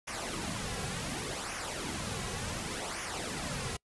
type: noise with flanger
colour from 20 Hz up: pink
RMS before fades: -37 dBFS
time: 0.07-3.77 s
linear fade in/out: 10 ms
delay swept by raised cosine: 0.24 to 3.34 ms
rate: 0.68 Hz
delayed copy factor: -0.6
effects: noise-tail reverb RT60 0.1 s tail -26 dB re dry + resampled to 24000 Hz